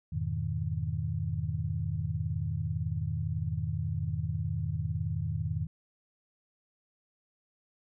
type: chord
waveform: sine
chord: F half-diminished seventh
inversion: none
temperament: equal with one note detuned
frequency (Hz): 85.66 / 103.83 / 123.47 / 155.56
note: F2 / Ab2 / Cb3 / Eb3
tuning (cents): -33 / 0 / 0 / 0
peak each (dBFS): -35 / -35 / -37 / -34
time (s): 0.12-5.67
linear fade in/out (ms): 10
effects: none